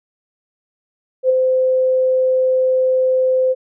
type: tone with ADSR envelope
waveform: sine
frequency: 516 Hz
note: C5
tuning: 24 cents flat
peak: -8 dBFS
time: 1.23-3.55 s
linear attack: 66 ms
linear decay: 11 ms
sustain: -4 dB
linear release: 36 ms
effects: none